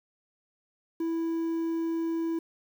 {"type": "tone with quantisation", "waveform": "triangle", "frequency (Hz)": 329.6, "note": "E4", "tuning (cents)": 0, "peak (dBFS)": -25, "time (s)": [1, 2.39], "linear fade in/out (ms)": 5, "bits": 9, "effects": []}